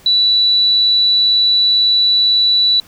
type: tone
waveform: sine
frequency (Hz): 3951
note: B7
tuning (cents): 0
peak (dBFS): -9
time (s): 0.06-2.8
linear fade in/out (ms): 2
effects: pink hiss -45 dBFS RMS until 2.87 s